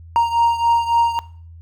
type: beating tone pair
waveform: triangle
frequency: 932.3 / 935.9 Hz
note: A#5 / A#5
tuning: 0 / +7 cents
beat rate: 3.6 Hz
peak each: -13 / -18 dBFS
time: 0.16-1.19 s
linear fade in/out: 0 ms
effects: noise-tail reverb RT60 0.5 s tail -20 dB re dry + added 83 Hz sine -37 dBFS peak until 1.61 s